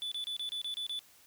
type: tone bursts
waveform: triangle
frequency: 3476 Hz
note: A7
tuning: 22 cents flat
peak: -33 dBFS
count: 8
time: 0.02-0.991 s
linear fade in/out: 0 ms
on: 96 ms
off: 29 ms
effects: white hiss -61 dBFS RMS until 1.26 s

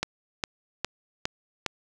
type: click train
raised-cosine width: 0.2 ms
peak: -9 dBFS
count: 5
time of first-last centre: 0.03-1.663 s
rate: 2.45 Hz
effects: none

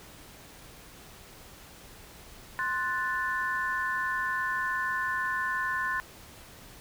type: chord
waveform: sine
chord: F# diminished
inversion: second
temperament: equal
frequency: 1046.5 / 1480 / 1760 Hz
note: C6 / F#6 / A6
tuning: 0 / 0 / 0 cents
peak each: -32 / -33 / -31 dBFS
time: 2.59-6 s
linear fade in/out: 0 ms
effects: pink hiss -50 dBFS RMS until 6.8 s

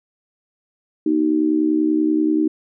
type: tone with amplitude modulation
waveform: sine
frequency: 310 Hz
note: D#4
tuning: 6 cents flat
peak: -11 dBFS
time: 1.06-2.48 s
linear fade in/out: 5 ms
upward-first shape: sine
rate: 70.3 Hz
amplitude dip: 80%
effects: none

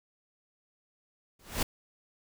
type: noise with exponential growth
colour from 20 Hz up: pink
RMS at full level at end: -25 dBFS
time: 1.39-1.63 s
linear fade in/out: 5 ms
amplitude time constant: 52 ms
effects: none

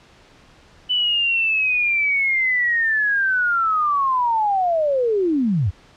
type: linear sweep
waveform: sine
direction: down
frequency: 3000 to 77.78 Hz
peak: -16 dBFS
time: 0.89-5.71 s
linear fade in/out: 20 ms
effects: pink hiss -50 dBFS RMS until 5.96 s + low-pass 5000 Hz 12 dB/octave

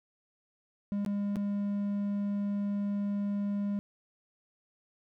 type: tone with dropouts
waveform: triangle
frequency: 202.6 Hz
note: G#3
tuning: 43 cents flat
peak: -27 dBFS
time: 0.92-3.79 s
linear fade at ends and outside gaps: 0 ms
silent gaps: 1.049-1.062 / 1.358-1.367 s
effects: none

